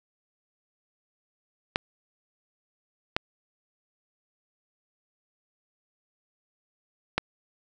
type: clicks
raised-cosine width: 0.3 ms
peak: -7 dBFS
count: 3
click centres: 1.759 / 3.165 / 7.18 s
effects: none